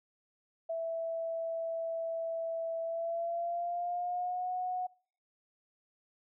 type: tone with pitch glide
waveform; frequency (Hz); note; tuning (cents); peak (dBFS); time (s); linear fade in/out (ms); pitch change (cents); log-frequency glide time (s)
sine; 659.3 to 731.5; E5 to F#5; 0 to -20; -32; 0.69-4.87; 10; +180; 2.82-4.51
effects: noise-tail reverb RT60 0.5 s tail -25 dB re dry